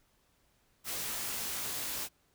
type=noise with comb filter; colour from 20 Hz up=white; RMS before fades=-37 dBFS; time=0.84-2.09 s; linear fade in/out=50 ms; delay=17 ms; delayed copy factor=+0.55; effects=pink hiss -71 dBFS RMS until 2.34 s